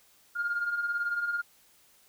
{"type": "beating tone pair", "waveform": "sine", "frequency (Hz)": [1398, 1416], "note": ["F6", "F6"], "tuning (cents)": [1, 23], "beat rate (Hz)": 18, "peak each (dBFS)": [-35, -28], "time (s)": [0.35, 1.42], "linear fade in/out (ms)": 20, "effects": ["tanh soft clip ceiling -22 dBFS", "white hiss -62 dBFS RMS until 2.08 s"]}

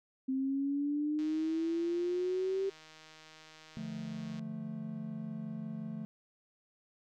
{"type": "exponential sweep", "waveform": "sine", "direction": "up", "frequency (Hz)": [261.6, 392], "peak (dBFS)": -30, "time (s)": [0.28, 2.7], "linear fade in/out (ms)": 10}
{"type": "click train", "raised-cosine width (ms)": 0.2, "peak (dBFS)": -37, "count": 504, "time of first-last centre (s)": [1.19, 4.394], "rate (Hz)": 157}
{"type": "chord", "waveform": "triangle", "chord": "D minor", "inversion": "none", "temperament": "equal with one note detuned", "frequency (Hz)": [148.8, 174.61, 220], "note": ["D3", "F3", "A3"], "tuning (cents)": [23, 0, 0], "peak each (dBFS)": [-43, -42, -38], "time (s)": [3.77, 6.05], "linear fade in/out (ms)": 0}
{"effects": []}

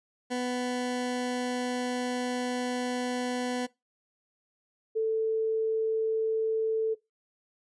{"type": "tone pair in turn", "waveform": ["20% pulse", "sine"], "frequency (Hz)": [248.4, 442.6], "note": ["B3", "A4"], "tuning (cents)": [10, 10], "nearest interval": "minor seventh", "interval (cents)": 1000, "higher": "second", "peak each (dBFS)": -24, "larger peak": "neither", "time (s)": [[0.3, 3.67], [4.95, 6.95]], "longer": "first", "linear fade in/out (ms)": 20, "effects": ["noise-tail reverb RT60 0.2 s tail -20 dB re dry", "resampled to 22050 Hz"]}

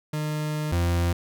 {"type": "tone pair in turn", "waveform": "40% pulse", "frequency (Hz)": [152.1, 86.23], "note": ["D#3", "F2"], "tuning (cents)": [-39, -21], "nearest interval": "minor seventh", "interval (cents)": 982, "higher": "first", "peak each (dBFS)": [-25, -20], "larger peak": "second", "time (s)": [[0.13, 0.72], [0.72, 1.13]], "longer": "first", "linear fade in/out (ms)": 5, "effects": []}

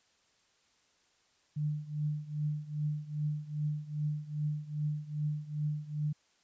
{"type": "tone with tremolo", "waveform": "sine", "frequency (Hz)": 150, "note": "D3", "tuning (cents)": 37, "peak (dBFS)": -28, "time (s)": [1.56, 6.13], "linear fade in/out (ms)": 10, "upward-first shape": "triangle", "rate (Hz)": 2.5, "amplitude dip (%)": 90, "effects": ["white hiss -70 dBFS RMS until 6.43 s", "resampled to 16000 Hz"]}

